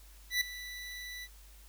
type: tone with ADSR envelope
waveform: 25% pulse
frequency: 1975.5 Hz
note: B6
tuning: in tune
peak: -22 dBFS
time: 0.3-1.28 s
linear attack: 110 ms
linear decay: 6 ms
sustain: -16 dB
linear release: 45 ms
effects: added 50 Hz sine -53 dBFS peak until 1.68 s + white hiss -60 dBFS RMS until 1.68 s